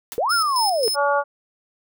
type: noise with exponential decay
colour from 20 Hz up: white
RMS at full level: -28 dBFS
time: 0.12-0.2 s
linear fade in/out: 0 ms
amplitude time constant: 17 ms
type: linear two-way sweep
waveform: sine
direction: up then down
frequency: 418.6 to 1448 to 418.6 Hz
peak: -18 dBFS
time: 0.18-0.88 s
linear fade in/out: 0 ms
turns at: 0.33 s
type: tone with tremolo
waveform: sawtooth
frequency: 5200 Hz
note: E8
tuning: 24 cents flat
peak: -18 dBFS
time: 0.29-0.96 s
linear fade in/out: 20 ms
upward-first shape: square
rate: 3.7 Hz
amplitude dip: 70%
type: harmonic tone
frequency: 284.9 Hz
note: C#4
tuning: 48 cents sharp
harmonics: 2 / 3 / 4 / 5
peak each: -20 / -22 / -23 / -24 dBFS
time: 0.94-1.24 s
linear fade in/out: 50 ms
effects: none